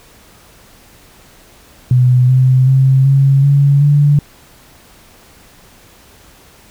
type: tone with pitch steps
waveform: sine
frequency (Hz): 125.6 / 129.28 / 133.07 / 136.97 / 140.98 / 145.11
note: B2 / C3 / C3 / C#3 / C#3 / D3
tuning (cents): +30 / -20 / +30 / -20 / +30 / -20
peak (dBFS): -6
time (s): 1.91-4.19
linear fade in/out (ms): 2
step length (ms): 380
effects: pink hiss -44 dBFS RMS until 6.7 s